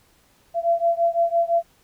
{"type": "beating tone pair", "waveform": "sine", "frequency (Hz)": [676, 681.9], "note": ["E5", "F5"], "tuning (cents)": [43, -42], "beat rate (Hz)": 5.9, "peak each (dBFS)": [-20, -21], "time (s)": [0.54, 1.63], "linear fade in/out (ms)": 50, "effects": ["pink hiss -59 dBFS RMS until 1.83 s"]}